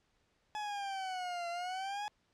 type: exponential two-way sweep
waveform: 40% pulse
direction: down then up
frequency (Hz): 852 to 683 to 844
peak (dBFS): -36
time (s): 0.55-2.08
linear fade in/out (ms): 0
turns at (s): 1.49
effects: pink hiss -75 dBFS RMS until 2.33 s + low-pass 6000 Hz 12 dB/octave